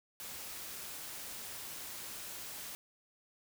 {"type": "noise", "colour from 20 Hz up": "white", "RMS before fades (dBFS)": -45, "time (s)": [0.2, 2.75], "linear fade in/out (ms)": 0, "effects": []}